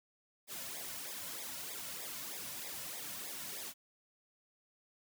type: noise with flanger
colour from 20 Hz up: white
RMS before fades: -44 dBFS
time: 0.47-3.74 s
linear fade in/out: 50 ms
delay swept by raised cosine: 0.68 to 2.58 ms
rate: 3.2 Hz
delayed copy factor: -0.85
effects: none